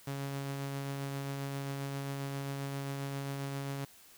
sawtooth tone with tremolo, 138.59 Hz, C#3, in tune, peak -31 dBFS, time 0.07-3.85 s, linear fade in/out 5 ms, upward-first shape triangle, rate 7.5 Hz, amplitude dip 25%, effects white hiss -58 dBFS RMS until 4.17 s

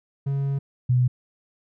triangle / sine tone pair in turn, 138.59 / 124.88 Hz, C#3 / B2, 0 / +20 cents, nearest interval major second, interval 180 cents, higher first, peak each -20 / -16 dBFS, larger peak second, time 0.26-0.59 / 0.89-1.08 s, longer first, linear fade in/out 10 ms, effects none

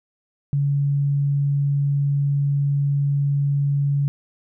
sine tone, 141.6 Hz, C#3, 37 cents sharp, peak -17 dBFS, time 0.53-4.08 s, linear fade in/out 0 ms, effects none

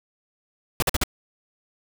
pink noise bursts, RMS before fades -21 dBFS, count 4, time 0.8-1.037 s, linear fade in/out 2 ms, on 24 ms, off 47 ms, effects none

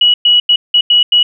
sine tone bursts at uneven times, 2924 Hz, F#7, 21 cents flat, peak -5 dBFS, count 6, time 0.01-0.14 / 0.25-0.4 / 0.49-0.56 / 0.74-0.81 / 0.9-1.03 / 1.12-1.23 s, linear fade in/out 5 ms, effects none

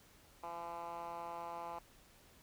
10% pulse tone with band-pass filter, 170 Hz, F3, 46 cents flat, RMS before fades -45 dBFS, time 0.43-1.79 s, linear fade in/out 5 ms, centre 920 Hz, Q 2.4, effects pink hiss -64 dBFS RMS until 2.42 s

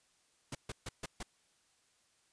pink noise bursts, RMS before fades -41 dBFS, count 5, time 0.52-1.23 s, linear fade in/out 5 ms, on 30 ms, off 140 ms, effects white hiss -72 dBFS RMS until 2.32 s + resampled to 22050 Hz

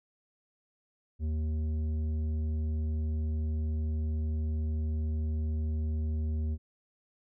triangle tone with tanh clipping, 77.78 Hz, D#2, in tune, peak -30 dBFS, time 1.19-6.58 s, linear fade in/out 50 ms, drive 13 dB, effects none

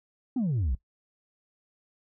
sine exponential sweep, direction down, 273.8 to 55 Hz, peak -22 dBFS, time 0.36-0.75 s, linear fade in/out 5 ms, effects noise-tail reverb RT60 0.1 s tail -19 dB re dry + tanh soft clip ceiling -23 dBFS

